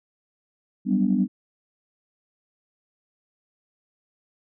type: chord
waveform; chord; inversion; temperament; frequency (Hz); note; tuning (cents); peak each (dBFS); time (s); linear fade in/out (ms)
sine; G major seventh; third; equal; 185 / 196 / 246.9 / 293.7; F#3 / G3 / B3 / D4; 0 / 0 / 0 / 0; -27 / -21 / -23 / -27; 0.85-1.28; 50
effects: tanh soft clip ceiling -8 dBFS